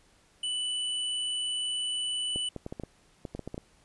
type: tone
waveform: square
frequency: 2979 Hz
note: F#7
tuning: 11 cents sharp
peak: -30 dBFS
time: 0.43-2.49 s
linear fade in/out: 5 ms
type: clicks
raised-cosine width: 2 ms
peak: -23 dBFS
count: 12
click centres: 2.36 / 2.563 / 2.664 / 2.725 / 2.798 / 2.836 / 3.252 / 3.35 / 3.393 / 3.476 / 3.544 / 3.579 s
effects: pink hiss -63 dBFS RMS until 3.84 s + resampled to 24000 Hz